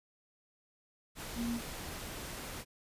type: tone in noise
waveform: sine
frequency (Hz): 235.3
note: A#3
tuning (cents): +16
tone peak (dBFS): -33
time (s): 1.35-1.61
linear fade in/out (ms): 50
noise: pink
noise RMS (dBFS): -43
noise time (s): 1.15-2.65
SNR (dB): +7
effects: resampled to 32000 Hz